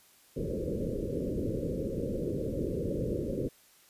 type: low-pass noise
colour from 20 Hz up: white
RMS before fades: -33 dBFS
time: 0.36-3.49 s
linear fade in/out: 10 ms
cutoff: 550 Hz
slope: 96 dB/octave
effects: white hiss -61 dBFS RMS until 3.89 s + resampled to 32000 Hz